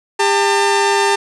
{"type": "tone pair together", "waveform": "sawtooth", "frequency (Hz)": [400, 898], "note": ["G4", "A5"], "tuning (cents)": [35, 35], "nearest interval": "octave + major second", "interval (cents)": 1400, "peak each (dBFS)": -11, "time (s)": [0.19, 1.16], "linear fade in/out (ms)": 10, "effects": ["resampled to 22050 Hz", "7-bit"]}